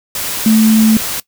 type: tone in noise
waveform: sine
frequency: 220 Hz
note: A3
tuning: in tune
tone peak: -6 dBFS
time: 0.46-0.97 s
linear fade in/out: 2 ms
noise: white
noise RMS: -20 dBFS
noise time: 0.15-1.2 s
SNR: +11 dB
effects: noise-tail reverb RT60 0.1 s tail -19 dB re dry